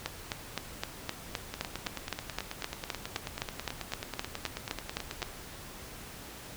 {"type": "two click trains", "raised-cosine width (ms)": 0.2, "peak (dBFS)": [-18, -14], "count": [35, 21], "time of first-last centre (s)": [[1.54, 5.22], [0.06, 5.228]], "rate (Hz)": [9.24, 3.87], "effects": ["pink hiss -46 dBFS RMS until 6.56 s"]}